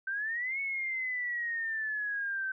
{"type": "exponential two-way sweep", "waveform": "sine", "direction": "up then down", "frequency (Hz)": [1537, 2217, 1537], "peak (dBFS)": -31, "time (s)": [0.07, 2.52], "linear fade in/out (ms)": 5, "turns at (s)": 0.6, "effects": []}